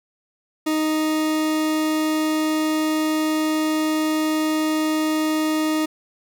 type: tone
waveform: 40% pulse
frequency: 311.1 Hz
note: D#4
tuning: in tune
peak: -18 dBFS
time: 0.66-5.86 s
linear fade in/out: 10 ms
effects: none